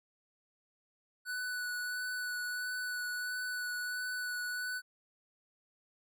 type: tone with vibrato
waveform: square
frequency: 1484 Hz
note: F#6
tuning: 5 cents sharp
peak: -36 dBFS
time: 1.25-4.82 s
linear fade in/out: 50 ms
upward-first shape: sine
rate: 1.5 Hz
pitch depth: 13 cents each way
effects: none